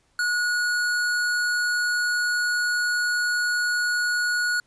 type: tone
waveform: square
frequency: 1455 Hz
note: F#6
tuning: 29 cents flat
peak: -22 dBFS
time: 0.19-4.6 s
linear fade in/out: 2 ms
effects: pink hiss -65 dBFS RMS until 4.66 s + resampled to 22050 Hz